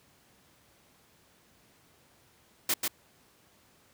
white noise with echo, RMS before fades -27 dBFS, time 2.69-2.74 s, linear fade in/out 5 ms, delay 140 ms, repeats 1, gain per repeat -3 dB, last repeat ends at 2.88 s, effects pink hiss -63 dBFS RMS until 3.93 s + high-pass 80 Hz 12 dB/octave

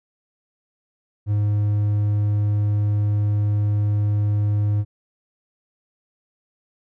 triangle tone, 103.83 Hz, G#2, in tune, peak -15 dBFS, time 1.26-4.85 s, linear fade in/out 50 ms, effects none

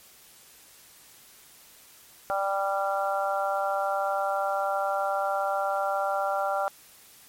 harmonic tone, 196.4 Hz, G3, 4 cents sharp, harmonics 3 / 4 / 5 / 6 / 7, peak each -29 / -28 / -38 / -36 / -31 dBFS, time 2.3-6.68 s, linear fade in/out 0 ms, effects white hiss -53 dBFS RMS until 7.28 s + MP3 64 kbps

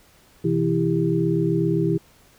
sine tone cluster, 126.2 / 163.7 / 329.5 / 397.2 Hz, B2 / E3 / E4 / G4, +38 / -12 / -1 / +23 cents, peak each -27 / -22 / -23 / -24 dBFS, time 0.44-1.98 s, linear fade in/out 10 ms, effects pink hiss -55 dBFS RMS until 2.38 s

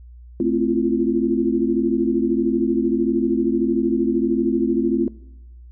sine chord, F major seventh, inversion first, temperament equal with one note detuned, 220 / 261.6 / 336.2 / 349.2 Hz, A3 / C4 / E4 / F4, 0 / 0 / +34 / 0 cents, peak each -24 / -21 / -21 / -24 dBFS, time 0.4-5.08 s, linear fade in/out 2 ms, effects noise-tail reverb RT60 0.9 s tail -22 dB re dry + added 60 Hz sine -39 dBFS peak until 5.71 s

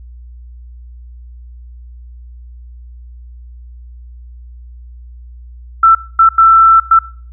sine tone bursts at uneven times, 1334 Hz, E6, 20 cents sharp, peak -3 dBFS, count 4, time 5.83-5.95 / 6.19-6.29 / 6.38-6.8 / 6.91-6.99 s, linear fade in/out 5 ms, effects noise-tail reverb RT60 0.5 s tail -22 dB re dry + added 60 Hz sine -31 dBFS peak until 7.32 s

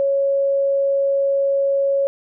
sine tone, 553 Hz, C#5, 4 cents flat, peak -15 dBFS, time 0-2.07 s, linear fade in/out 0 ms, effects none

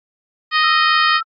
harmonic tone, 622.3 Hz, D#5, in tune, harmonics 2 / 3 / 4 / 5 / 6 / 7 / 8, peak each -16 / -17 / -23 / -22 / -27 / -24 / -27 dBFS, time 0.51-1.21 s, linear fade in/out 50 ms
sine tone, 1329 Hz, E6, 14 cents sharp, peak -20 dBFS, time 0.63-1.23 s, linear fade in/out 10 ms
effects AAC 64 kbps

